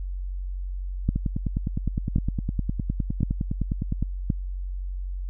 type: two click trains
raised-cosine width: 5 ms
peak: -9 / -13 dBFS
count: 4 / 29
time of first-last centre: 1.09-4.302 / 1.16-4.026 s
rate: 0.934 / 9.77 Hz
effects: added 46 Hz sine -28 dBFS peak until 5.29 s